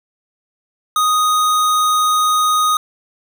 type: tone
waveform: square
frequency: 1244.5 Hz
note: D#6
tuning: in tune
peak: -13 dBFS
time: 0.96-2.77 s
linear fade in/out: 2 ms
effects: none